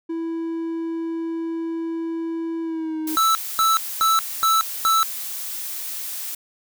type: tone with pitch glide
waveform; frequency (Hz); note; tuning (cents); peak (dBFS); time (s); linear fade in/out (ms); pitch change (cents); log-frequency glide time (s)
triangle; 329.6 to 314; E4 to D#4; 0 to +16; -22; 0.09-3.16; 10; -84; 2.62-2.99
type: noise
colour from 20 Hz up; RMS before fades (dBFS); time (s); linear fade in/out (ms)
blue; -30; 3.07-6.35; 5
type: tone bursts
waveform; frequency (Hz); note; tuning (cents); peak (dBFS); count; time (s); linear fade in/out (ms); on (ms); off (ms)
square; 1315; E6; -5; -16; 5; 3.17-5.03; 0; 180; 240
effects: none